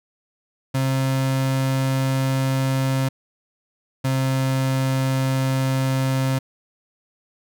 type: tone pair in turn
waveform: 35% pulse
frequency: 133.2 / 132.59 Hz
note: C3 / C3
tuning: +31 / +23 cents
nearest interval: unison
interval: 8 cents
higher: first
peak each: -17 dBFS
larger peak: neither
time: 0.74-3.09 / 4.04-6.39 s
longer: neither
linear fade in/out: 10 ms
effects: none